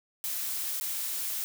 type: noise with dropouts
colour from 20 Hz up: blue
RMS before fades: -33 dBFS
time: 0.24-1.44 s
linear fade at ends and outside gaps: 0 ms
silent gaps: 0.799-0.81 s
effects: none